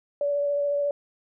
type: tone with vibrato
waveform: sine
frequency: 574 Hz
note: D5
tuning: 40 cents flat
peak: -22 dBFS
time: 0.21-0.91 s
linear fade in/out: 2 ms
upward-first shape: sine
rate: 14 Hz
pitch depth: 13 cents each way
effects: none